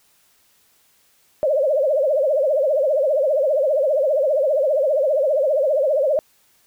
sine tone with vibrato, 572 Hz, D5, 46 cents flat, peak -15 dBFS, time 1.43-6.19 s, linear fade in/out 0 ms, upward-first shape triangle, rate 15 Hz, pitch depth 210 cents each way, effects white hiss -59 dBFS RMS until 6.66 s

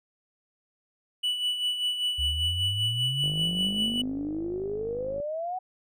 triangle tone with tremolo, 2960 Hz, F#7, in tune, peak -22 dBFS, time 1.23-4.02 s, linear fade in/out 10 ms, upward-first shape sine, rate 5.1 Hz, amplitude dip 55%
sine exponential sweep, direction up, 68.2 to 755 Hz, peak -29 dBFS, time 2.18-5.59 s, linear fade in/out 10 ms
click train, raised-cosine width 2 ms, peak -28 dBFS, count 102, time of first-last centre 3.24-5.201 s, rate 51.5 Hz
effects none

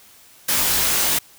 white noise with comb filter, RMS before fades -19 dBFS, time 0.48-1.19 s, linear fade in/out 10 ms, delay 19 ms, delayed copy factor -0.95, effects white hiss -49 dBFS RMS until 1.38 s

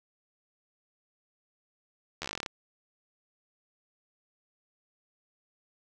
slowing click train, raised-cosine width 0.2 ms, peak -17 dBFS, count 13, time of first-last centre 2.22-2.462 s, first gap 12 ms, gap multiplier 1.09, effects none

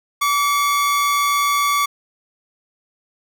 45% pulse tone pair together, 1149.6 / 2172 Hz, D6 / C#7, -37 / -36 cents, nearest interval major seventh, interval 1101 cents, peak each -16 / -24 dBFS, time 0.21-1.86 s, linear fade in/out 10 ms, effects none

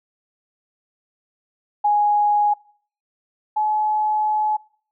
sine tone pair in turn, 830.6 / 853 Hz, G#5 / G#5, 0 / +46 cents, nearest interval unison, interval 46 cents, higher second, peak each -14 / -17 dBFS, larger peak first, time 1.84-2.54 / 3.56-4.57 s, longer second, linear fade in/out 10 ms, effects noise-tail reverb RT60 0.5 s tail -23 dB re dry

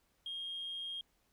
sine tone, 3237 Hz, G#7, 45 cents flat, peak -38 dBFS, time 0.26-1.01 s, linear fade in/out 2 ms, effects tanh soft clip ceiling -35 dBFS + pink hiss -75 dBFS RMS until 1.32 s

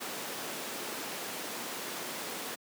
pink high-pass noise, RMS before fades -39 dBFS, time 0-2.56 s, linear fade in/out 20 ms, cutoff 240 Hz, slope 12 dB/octave, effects high-pass 150 Hz 12 dB/octave

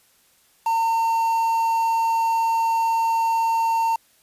triangle tone with quantisation, 909 Hz, A#5, 44 cents flat, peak -16 dBFS, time 0.66-3.96 s, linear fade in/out 5 ms, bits 6, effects white hiss -59 dBFS RMS until 4.22 s + resampled to 32000 Hz

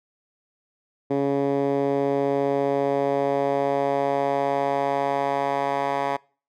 10% pulse tone with band-pass filter sweep, 139.6 Hz, C#3, 13 cents sharp, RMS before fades -23 dBFS, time 1.1-6.17 s, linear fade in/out 10 ms, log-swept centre 350 to 990 Hz, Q 1.4, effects noise-tail reverb RT60 0.4 s tail -24 dB re dry

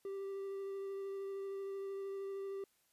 triangle tone with vibrato, 392 Hz, G4, in tune, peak -38 dBFS, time 0.05-2.64 s, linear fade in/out 2 ms, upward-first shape sine, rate 13 Hz, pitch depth 11 cents each way, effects white hiss -75 dBFS RMS until 2.92 s + resampled to 32000 Hz

